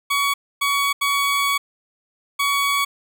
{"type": "tone bursts at uneven times", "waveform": "20% pulse", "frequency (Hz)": 1126, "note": "C#6", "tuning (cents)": 27, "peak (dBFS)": -13, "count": 4, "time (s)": [[0.1, 0.34], [0.61, 0.93], [1.01, 1.58], [2.39, 2.85]], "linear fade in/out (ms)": 10, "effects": []}